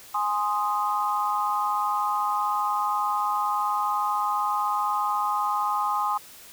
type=chord; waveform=sine; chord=Ab major; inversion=none; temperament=equal; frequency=830.6 / 1046.5 / 1244.5 Hz; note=Ab5 / C6 / Eb6; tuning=0 / 0 / 0 cents; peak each=-27 dBFS; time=0.14-6.18 s; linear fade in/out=10 ms; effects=white hiss -47 dBFS RMS until 6.52 s